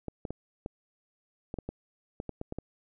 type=clicks; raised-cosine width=2 ms; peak=-22 dBFS; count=12; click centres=0.083 / 0.252 / 0.306 / 0.661 / 1.541 / 1.587 / 1.69 / 2.201 / 2.293 / 2.414 / 2.524 / 2.586 s; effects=none